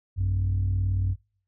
sine tone pair together, 56.19 / 94.5 Hz, A1 / F#2, +37 / +37 cents, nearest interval major sixth, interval 900 cents, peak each -27 / -21 dBFS, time 0.16-1.16 s, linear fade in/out 50 ms, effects noise-tail reverb RT60 0.5 s tail -26 dB re dry + tanh soft clip ceiling -19 dBFS

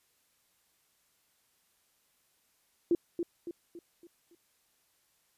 sine tone with echo, 342.5 Hz, F4, 34 cents flat, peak -22 dBFS, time 2.91-2.95 s, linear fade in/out 2 ms, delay 280 ms, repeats 5, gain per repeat -7 dB, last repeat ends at 4.35 s, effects white hiss -72 dBFS RMS until 5.37 s + resampled to 32000 Hz

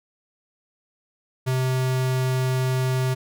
square tone, 129.4 Hz, C3, 19 cents flat, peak -21 dBFS, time 1.46-3.15 s, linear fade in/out 20 ms, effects none

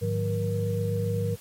sine tone cluster, 104.5 / 153 / 180.3 / 474.3 Hz, G#2 / D#3 / F#3 / A#4, +11 / -29 / -45 / +30 cents, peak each -27 / -34 / -33 / -30 dBFS, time 0.01-1.36 s, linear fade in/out 20 ms, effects white hiss -51 dBFS RMS until 1.4 s + AAC 48 kbps

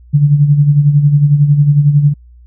sine tone with tremolo, 145.4 Hz, D3, 17 cents flat, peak -3 dBFS, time 0.13-2.14 s, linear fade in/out 20 ms, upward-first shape sine, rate 11 Hz, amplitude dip 60%, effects added 60 Hz sine -37 dBFS peak until 2.46 s

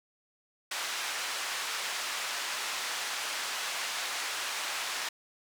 pink band-pass noise, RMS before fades -35 dBFS, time 0.71-5.09 s, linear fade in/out 5 ms, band 1100 to 7700 Hz, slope 12 dB/octave, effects none

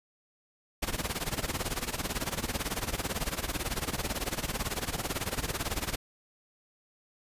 pink noise with tremolo, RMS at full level -30 dBFS, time 0.82-5.96 s, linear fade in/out 10 ms, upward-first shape sine, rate 18 Hz, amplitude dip 85%, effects resampled to 32000 Hz

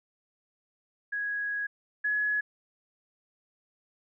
sine tone pair in turn, 1661.2 / 1690.2 Hz, G#6 / G#6, 0 / +30 cents, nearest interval unison, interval 30 cents, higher second, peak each -29 / -25 dBFS, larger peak second, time 1.12-1.67 / 2.04-2.41 s, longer first, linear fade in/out 10 ms, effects none

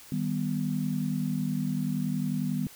sine chord, Eb augmented, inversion none, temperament equal, 155.56 / 196 / 246.9 Hz, Eb3 / G3 / B3, 0 / 0 / 0 cents, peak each -31 dBFS, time 0.12-2.67 s, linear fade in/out 2 ms, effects white hiss -50 dBFS RMS until 2.75 s

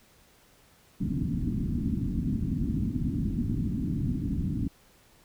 white low-pass noise, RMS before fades -29 dBFS, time 1-4.68 s, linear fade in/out 10 ms, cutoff 280 Hz, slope 48 dB/octave, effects pink hiss -60 dBFS RMS until 5.24 s

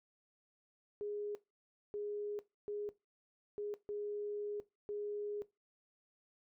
sine tone bursts at uneven times, 414 Hz, G#4, 5 cents flat, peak -38 dBFS, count 6, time 1.01-1.35 / 1.94-2.39 / 2.68-2.89 / 3.58-3.74 / 3.89-4.6 / 4.89-5.42 s, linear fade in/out 0 ms, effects noise-tail reverb RT60 0.2 s tail -17 dB re dry

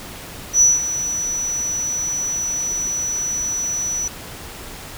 sine tone with ADSR envelope, 5920 Hz, F#8, in tune, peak -6 dBFS, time 0.53-4.08 s, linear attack 83 ms, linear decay 180 ms, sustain -14 dB, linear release 4 ms, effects tanh soft clip ceiling -7 dBFS + pink hiss -35 dBFS RMS until 4.97 s

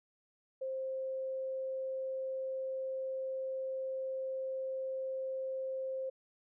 sine tone, 527 Hz, C5, 12 cents sharp, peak -35 dBFS, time 0.61-6.1 s, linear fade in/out 10 ms, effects none

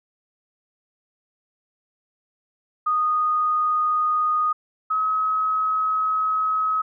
sine tone pair in turn, 1237 / 1276.9 Hz, D#6 / D#6, -10 / +44 cents, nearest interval minor second, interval 54 cents, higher second, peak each -18 / -19 dBFS, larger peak first, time 2.86-4.53 / 4.9-6.82 s, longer second, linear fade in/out 10 ms, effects none

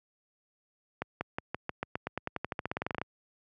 accelerating click train, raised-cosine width 0.5 ms, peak -17 dBFS, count 23, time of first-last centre 1.02-3.016 s, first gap 190 ms, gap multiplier 0.92, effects high-pass 80 Hz 12 dB/octave

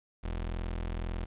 30% pulse tone, 41.96 Hz, E1, 31 cents sharp, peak -30 dBFS, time 0.23-1.26 s, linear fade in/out 20 ms, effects resampled to 8000 Hz + 10-bit

